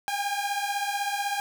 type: beating tone pair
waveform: sawtooth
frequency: 800 / 816 Hz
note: G5 / G#5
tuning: +35 / -31 cents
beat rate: 16 Hz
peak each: -26 dBFS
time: 0.08-1.4 s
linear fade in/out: 0 ms
effects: none